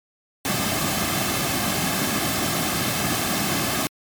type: noise with comb filter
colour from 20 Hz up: pink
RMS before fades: -23 dBFS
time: 0.45-3.87 s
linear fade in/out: 0 ms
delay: 2.1 ms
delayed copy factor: -0.55
effects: high-pass 100 Hz 12 dB/octave + MP3 96 kbps